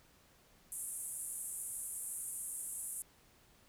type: band-pass noise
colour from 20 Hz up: white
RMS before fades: -43 dBFS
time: 0.72-3.02 s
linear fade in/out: 0 ms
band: 8400 to 11000 Hz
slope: 48 dB/octave
effects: pink hiss -66 dBFS RMS until 3.68 s